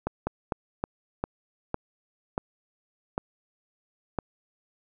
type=slowing click train; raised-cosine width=1 ms; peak=-13 dBFS; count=9; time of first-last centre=0.07-4.188 s; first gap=200 ms; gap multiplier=1.26; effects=none